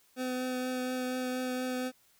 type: tone with vibrato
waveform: 25% pulse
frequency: 254 Hz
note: B3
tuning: 49 cents sharp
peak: -28 dBFS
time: 0.16-1.92 s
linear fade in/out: 50 ms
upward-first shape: triangle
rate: 4.2 Hz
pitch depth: 13 cents each way
effects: white hiss -66 dBFS RMS until 2.19 s